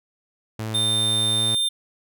sawtooth tone with pitch glide, 110 to 112.38 Hz, A2 to A2, 0 to +37 cents, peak -23 dBFS, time 0.59-1.55 s, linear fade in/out 5 ms, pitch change +37 cents, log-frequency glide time 1.33-1.42 s
square tone, 3600 Hz, A7, 39 cents sharp, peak -20 dBFS, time 0.74-1.69 s, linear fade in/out 10 ms
effects none

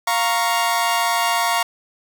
sawtooth chord, Bb minor, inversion second, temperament equal, 698.5 / 932.3 / 1108.7 Hz, F5 / Bb5 / Db6, 0 / 0 / 0 cents, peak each -18 / -17 / -19 dBFS, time 0.07-1.63 s, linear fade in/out 5 ms, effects none

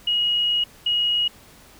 sine tone bursts at uneven times, 2893 Hz, F#7, 40 cents flat, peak -18 dBFS, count 2, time 0.07-0.64 / 0.86-1.28 s, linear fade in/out 5 ms, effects pink hiss -49 dBFS RMS until 1.79 s

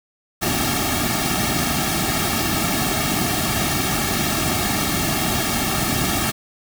pink noise with comb filter, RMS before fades -21 dBFS, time 0.41-6.32 s, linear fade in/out 20 ms, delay 2 ms, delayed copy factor -1, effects none

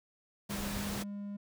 triangle tone with pitch glide, 200.8 to 202.7 Hz, G3 to G#3, +42 to -42 cents, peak -36 dBFS, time 0.49-1.37 s, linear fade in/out 10 ms, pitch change +16 cents, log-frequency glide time 0.68-0.95 s
pink noise, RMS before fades -39 dBFS, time 0.49-1.04 s, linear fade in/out 20 ms
effects none

